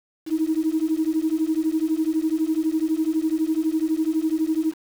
sine beating tone pair, 311.1 / 323.1 Hz, D#4 / E4, 0 / -35 cents, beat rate 12 Hz, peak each -22 dBFS, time 0.26-4.74 s, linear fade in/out 50 ms, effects tanh soft clip ceiling -12 dBFS + 7-bit

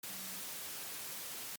sine tone in noise, 188.9 Hz, F#3, 36 cents sharp, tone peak -55 dBFS, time 0.09-0.4 s, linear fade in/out 5 ms, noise white, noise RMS -44 dBFS, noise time 0.03-1.56 s, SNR -14 dB, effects high-pass 100 Hz 12 dB/octave + MP3 96 kbps

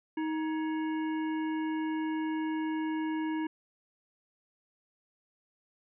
harmonic tone with a mistuned harmonic, 314.7 Hz, D#4, 20 cents sharp, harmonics 1 / 3 / 5 / 7 / 9, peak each -30 / -40 / -45 / -49 / -53 dBFS, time 0.17-3.47 s, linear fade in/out 5 ms, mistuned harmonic 5, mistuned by +110 cents, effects none

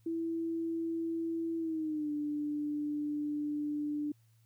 sine tone with pitch glide, 330 to 295.7 Hz, E4 to D4, +2 to +12 cents, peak -32 dBFS, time 0.06-4.12 s, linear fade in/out 5 ms, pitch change -190 cents, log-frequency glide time 1.58-2.11 s, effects added 113 Hz sine -63 dBFS peak until 4.45 s + white hiss -75 dBFS RMS until 4.45 s

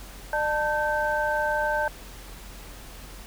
sine tone cluster, 600 / 887 / 1549 Hz, D5 / A5 / G6, +37 / +14 / -21 cents, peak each -27 dBFS, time 0.33-1.88 s, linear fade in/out 2 ms, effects added 45 Hz sine -42 dBFS peak until 3.26 s + pink hiss -45 dBFS RMS until 3.26 s

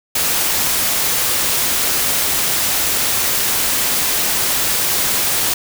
white noise, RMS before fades -17 dBFS, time 0.15-5.54 s, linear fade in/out 5 ms, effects none

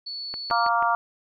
sine tone, 4435 Hz, C#8, in tune, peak -31 dBFS, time 0.06-0.69 s, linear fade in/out 10 ms
click train, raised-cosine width 0.5 ms, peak -21 dBFS, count 4, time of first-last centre 0.34-0.825 s, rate 6.18 Hz
harmonic tone, 233.1 Hz, A#3, in tune, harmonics 3 / 4 / 5 / 6, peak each -25 / -24 / -24 / -27 dBFS, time 0.51-0.95 s, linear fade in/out 0 ms
effects none

